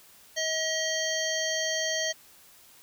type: harmonic tone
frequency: 636 Hz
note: D#5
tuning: 38 cents sharp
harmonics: 1 / 3 / 5 / 7 / 9 / 10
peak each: -32 / -32 / -34 / -35 / -36 / -35 dBFS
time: 0.36-2.13 s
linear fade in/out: 20 ms
effects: white hiss -55 dBFS RMS until 2.82 s